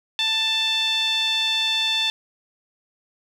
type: tone with band-pass filter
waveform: sawtooth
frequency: 885 Hz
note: A5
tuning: 10 cents sharp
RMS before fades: -22 dBFS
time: 0.19-2.1 s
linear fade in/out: 0 ms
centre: 3400 Hz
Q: 5.9
effects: none